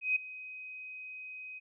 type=tone with ADSR envelope; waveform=sine; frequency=2517 Hz; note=D#7; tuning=19 cents sharp; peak=-24 dBFS; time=0.01-1.6 s; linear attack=150 ms; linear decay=7 ms; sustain=-18 dB; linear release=24 ms; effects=none